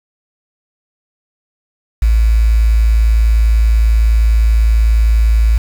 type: tone with quantisation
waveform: sine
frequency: 55.3 Hz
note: A1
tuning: 9 cents sharp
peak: -7 dBFS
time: 2.02-5.58 s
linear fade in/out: 5 ms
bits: 5
effects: none